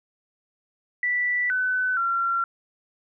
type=tone with pitch steps; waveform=sine; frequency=1967 / 1507 / 1370 Hz; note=B6 / F#6 / F6; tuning=-7 / +31 / -34 cents; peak=-21 dBFS; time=1.03-2.44 s; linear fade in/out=2 ms; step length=470 ms; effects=none